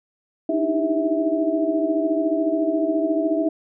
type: tone cluster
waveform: sine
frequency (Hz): 289.2 / 308.3 / 322.4 / 394.7 / 653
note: D4 / D#4 / E4 / G4 / E5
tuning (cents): -27 / -16 / -38 / +12 / -17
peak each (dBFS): -31 / -23 / -24 / -29 / -23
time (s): 0.49-3.49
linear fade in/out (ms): 5
effects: none